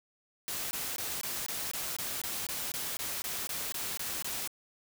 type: noise bursts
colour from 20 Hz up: white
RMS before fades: -36 dBFS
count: 16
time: 0.48-4.475 s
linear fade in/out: 0 ms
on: 230 ms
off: 21 ms
effects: none